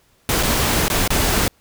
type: noise with dropouts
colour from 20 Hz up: pink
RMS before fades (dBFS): -18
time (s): 0.29-1.48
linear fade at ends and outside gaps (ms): 1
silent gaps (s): 0.428-0.432 / 0.882-0.9 / 1.077-1.104
effects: pink hiss -58 dBFS RMS until 1.6 s